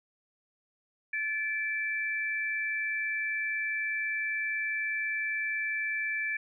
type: tone pair together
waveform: sine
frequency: 1735 / 2333 Hz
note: A6 / D7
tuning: -25 / -12 cents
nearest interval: perfect fourth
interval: 513 cents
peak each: -32 / -32 dBFS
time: 1.13-6.37 s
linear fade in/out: 5 ms
effects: none